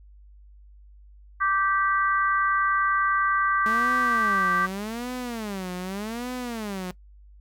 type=harmonic tone; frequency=390 Hz; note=G4; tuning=9 cents flat; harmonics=3 / 4 / 5; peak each=-22 / -25 / -32 dBFS; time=1.4-4.67 s; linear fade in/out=20 ms
type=tone with vibrato; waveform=sawtooth; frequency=212.9 Hz; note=G#3; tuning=43 cents sharp; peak=-26 dBFS; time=3.66-6.91 s; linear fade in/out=0 ms; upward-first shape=sine; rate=0.84 Hz; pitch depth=290 cents each way
effects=noise-tail reverb RT60 0.1 s tail -20 dB re dry + added 50 Hz sine -47 dBFS peak until 7.4 s